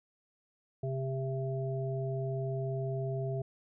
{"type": "harmonic tone", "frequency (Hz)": 132.9, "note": "C3", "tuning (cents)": 27, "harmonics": [1, 3, 5], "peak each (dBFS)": [-33, -38, -40], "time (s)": [0.83, 3.42], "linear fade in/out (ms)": 5, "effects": []}